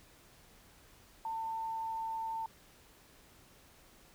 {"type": "tone", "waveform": "sine", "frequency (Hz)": 897, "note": "A5", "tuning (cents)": 33, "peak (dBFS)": -35, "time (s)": [1.25, 2.46], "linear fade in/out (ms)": 2, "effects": ["pink hiss -61 dBFS RMS until 4.14 s"]}